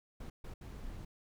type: noise bursts at uneven times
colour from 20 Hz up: brown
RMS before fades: -45 dBFS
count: 3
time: 0.2-0.3 / 0.44-0.54 / 0.61-1.05 s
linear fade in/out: 5 ms
effects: none